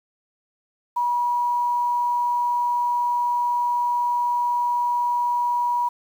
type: tone with quantisation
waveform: sine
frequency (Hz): 966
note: B5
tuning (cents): -39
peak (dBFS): -19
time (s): 0.96-5.89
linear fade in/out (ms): 10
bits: 8
effects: none